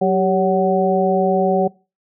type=harmonic tone with a mistuned harmonic; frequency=187.2 Hz; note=F#3; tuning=20 cents sharp; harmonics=1 / 2 / 3 / 4; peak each=-19 / -19 / -19 / -19 dBFS; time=0.01-1.68 s; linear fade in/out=10 ms; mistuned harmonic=2; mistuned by=+72 cents; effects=noise-tail reverb RT60 0.3 s tail -22 dB re dry